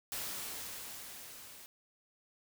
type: noise with level ramp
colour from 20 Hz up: white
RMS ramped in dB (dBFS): -39 to -53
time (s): 0.12-1.66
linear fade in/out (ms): 0
effects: none